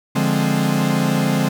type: chord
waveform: 45% pulse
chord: D half-diminished seventh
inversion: none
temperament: equal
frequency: 146.83 / 174.61 / 207.7 / 261.6 Hz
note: D3 / F3 / Ab3 / C4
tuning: 0 / 0 / 0 / 0 cents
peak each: -21 / -22 / -21 / -22 dBFS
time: 0.15-1.49 s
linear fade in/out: 10 ms
effects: none